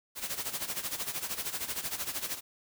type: noise with tremolo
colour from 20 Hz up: white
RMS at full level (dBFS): -33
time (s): 0.15-2.41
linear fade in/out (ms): 50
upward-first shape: sine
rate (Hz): 13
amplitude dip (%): 75
effects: none